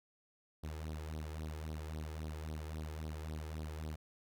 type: tone with flanger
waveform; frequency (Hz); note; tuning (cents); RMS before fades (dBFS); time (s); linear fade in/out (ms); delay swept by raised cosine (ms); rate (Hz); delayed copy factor
sawtooth; 77.78; D#2; 0; -43; 0.63-3.96; 10; 0.21 to 2.41; 3.7; +0.75
effects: none